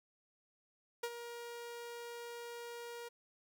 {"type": "tone with ADSR envelope", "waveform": "sawtooth", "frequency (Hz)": 473.3, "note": "A#4", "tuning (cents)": 26, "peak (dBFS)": -31, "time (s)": [1.03, 3.09], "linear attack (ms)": 7, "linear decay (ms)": 53, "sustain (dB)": -10, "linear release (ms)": 14, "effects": []}